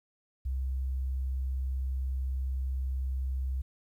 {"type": "tone", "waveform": "sine", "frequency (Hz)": 65.41, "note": "C2", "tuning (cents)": 0, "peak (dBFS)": -29, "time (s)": [0.45, 3.62], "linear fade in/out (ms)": 10, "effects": ["11-bit"]}